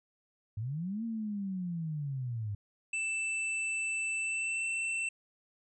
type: linear two-way sweep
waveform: sine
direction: up then down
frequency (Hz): 99.2 to 231.9 to 99.2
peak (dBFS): -33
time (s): 0.57-2.55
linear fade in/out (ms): 5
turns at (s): 1.04
type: tone with pitch glide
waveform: square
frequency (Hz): 2650 to 2684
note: E7 to E7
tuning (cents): +9 to +31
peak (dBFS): -32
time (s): 2.93-5.09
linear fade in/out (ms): 5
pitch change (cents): +22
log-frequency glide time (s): 4.15-4.66
effects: resampled to 24000 Hz